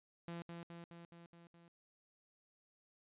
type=tone with echo; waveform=sawtooth; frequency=170 Hz; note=F3; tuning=46 cents flat; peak=-40 dBFS; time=0.28-0.42 s; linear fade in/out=0 ms; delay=210 ms; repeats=6; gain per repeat=-3 dB; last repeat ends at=1.68 s; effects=resampled to 8000 Hz